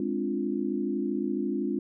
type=chord; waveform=sine; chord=D half-diminished seventh; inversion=second; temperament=equal; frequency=207.7 / 261.6 / 293.7 / 349.2 Hz; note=Ab3 / C4 / D4 / F4; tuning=0 / 0 / 0 / 0 cents; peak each=-32 dBFS; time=0-1.79 s; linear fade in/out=2 ms; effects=none